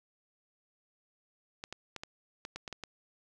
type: clicks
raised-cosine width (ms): 0.2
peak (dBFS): -23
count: 9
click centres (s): 1.639 / 1.726 / 1.963 / 2.035 / 2.451 / 2.56 / 2.678 / 2.727 / 2.837
effects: none